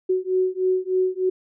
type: beating tone pair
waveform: sine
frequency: 370 / 373.3 Hz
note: F#4 / F#4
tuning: 0 / +15 cents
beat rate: 3.3 Hz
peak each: -22 dBFS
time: 0.09-1.3 s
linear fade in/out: 10 ms
effects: none